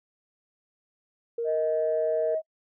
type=tone; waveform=sine; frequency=466.2 Hz; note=A#4; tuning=in tune; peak=-26 dBFS; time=1.38-2.35 s; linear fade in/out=5 ms
type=tone with pitch glide; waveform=sine; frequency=629 to 634.1 Hz; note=D#5 to D#5; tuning=+19 to +33 cents; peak=-24 dBFS; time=1.44-2.42 s; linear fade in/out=50 ms; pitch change=+14 cents; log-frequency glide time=1.71-2.27 s
effects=noise-tail reverb RT60 0.1 s tail -26 dB re dry + tanh soft clip ceiling -16 dBFS